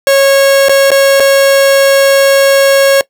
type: tone with dropouts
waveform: 45% pulse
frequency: 549 Hz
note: C#5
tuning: 17 cents flat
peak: -4 dBFS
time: 0.07-3.01 s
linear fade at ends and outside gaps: 1 ms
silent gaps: 0.685-0.694 / 0.905-0.916 / 1.199-1.203 s
effects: noise-tail reverb RT60 0.1 s tail -20 dB re dry